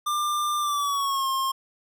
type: tone with pitch glide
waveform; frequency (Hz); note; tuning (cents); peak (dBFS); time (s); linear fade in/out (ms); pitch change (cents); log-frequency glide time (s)
square; 1193 to 1069; D6 to C6; +27 to +37; -24; 0.06-1.52; 10; -190; 0.59-1.28
effects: none